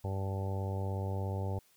harmonic tone, 96.9 Hz, G2, 20 cents flat, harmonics 1 / 2 / 3 / 4 / 5 / 6 / 7 / 8 / 9, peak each -33 / -44 / -49 / -45 / -45 / -46 / -52 / -48 / -47 dBFS, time 0.04-1.59 s, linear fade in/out 5 ms, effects white hiss -67 dBFS RMS until 1.76 s

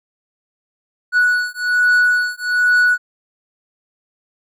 triangle beating tone pair, 1471 / 1472.2 Hz, F#6 / F#6, -11 / -9 cents, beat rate 1.2 Hz, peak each -14 dBFS, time 1.12-2.98 s, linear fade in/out 50 ms, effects none

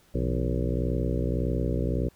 harmonic tone with a mistuned harmonic, 61.74 Hz, B1, in tune, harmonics 1 / 2 / 3 / 4 / 5 / 6 / 7 / 8 / 9, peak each -28 / -31 / -33 / -34 / -35 / -36 / -36 / -37 / -38 dBFS, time 0.14-2.09 s, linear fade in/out 10 ms, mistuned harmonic 3, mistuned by -140 cents, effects pink hiss -61 dBFS RMS until 2.15 s

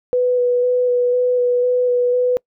sine tone with vibrato, 493.9 Hz, B4, in tune, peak -13 dBFS, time 0.13-2.37 s, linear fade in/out 0 ms, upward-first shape square, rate 2 Hz, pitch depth 11 cents each way, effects noise-tail reverb RT60 0.1 s tail -26 dB re dry

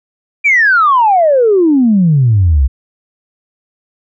sine exponential sweep, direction down, 2400 to 61.74 Hz, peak -5 dBFS, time 0.44-2.68 s, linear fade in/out 20 ms, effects tanh soft clip ceiling -1 dBFS

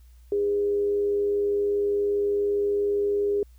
sine tone with frequency modulation, 407.6 Hz, G#4, 32 cents flat, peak -21 dBFS, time 0.32-3.43 s, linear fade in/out 2 ms, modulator 97.3 Hz, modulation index 0.21, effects added 60 Hz sine -48 dBFS peak until 3.58 s + white hiss -66 dBFS RMS until 3.58 s

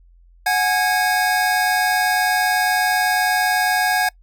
square tone cluster, 737 / 837 / 1645 Hz, F#5 / G#5 / G#6, -7 / +13 / -17 cents, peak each -20 / -24 / -20 dBFS, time 0.46-4.09 s, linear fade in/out 5 ms, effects noise-tail reverb RT60 0.1 s tail -24 dB re dry + added 43 Hz sine -47 dBFS peak until 4.22 s

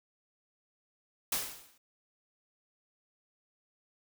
white noise with exponential decay, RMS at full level -29 dBFS, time 1.32-1.78 s, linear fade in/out 5 ms, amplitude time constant 100 ms, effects none

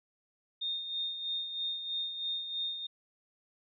sine tone with tremolo, 3664 Hz, A#7, 31 cents flat, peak -31 dBFS, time 0.61-2.87 s, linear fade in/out 10 ms, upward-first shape sine, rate 3.1 Hz, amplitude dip 55%, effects none

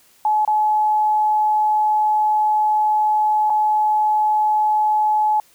sine tone with dropouts, 853 Hz, G#5, 46 cents sharp, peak -14 dBFS, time 0.25-5.4 s, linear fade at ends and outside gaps 2 ms, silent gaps 0.45-0.476 / 3.498-3.502 s, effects white hiss -54 dBFS RMS until 5.54 s

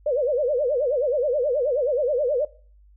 sine tone with vibrato, 540 Hz, C#5, 45 cents flat, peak -19 dBFS, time 0.06-2.45 s, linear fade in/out 5 ms, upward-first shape sine, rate 9.4 Hz, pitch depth 220 cents each way, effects noise-tail reverb RT60 0.4 s tail -18 dB re dry + added 50 Hz sine -50 dBFS peak until 2.96 s

